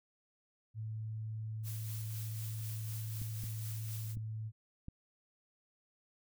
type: tone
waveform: sine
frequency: 109.6 Hz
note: A2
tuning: 6 cents flat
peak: -38 dBFS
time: 0.74-4.52 s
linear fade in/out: 50 ms
type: noise with tremolo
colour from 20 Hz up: blue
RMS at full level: -47 dBFS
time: 1.63-4.16 s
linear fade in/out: 50 ms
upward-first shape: sine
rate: 4 Hz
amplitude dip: 35%
type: clicks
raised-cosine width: 5 ms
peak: -32 dBFS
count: 4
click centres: 3.217 / 3.438 / 4.171 / 4.884 s
effects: none